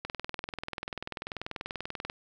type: click train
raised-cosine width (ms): 0.3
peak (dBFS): -19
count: 43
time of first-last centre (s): 0.05-2.099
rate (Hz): 20.5
effects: none